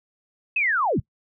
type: linear sweep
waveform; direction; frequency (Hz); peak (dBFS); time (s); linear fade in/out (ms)
sine; down; 2637 to 69.3; -19; 0.56-1; 5
effects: noise-tail reverb RT60 0.1 s tail -23 dB re dry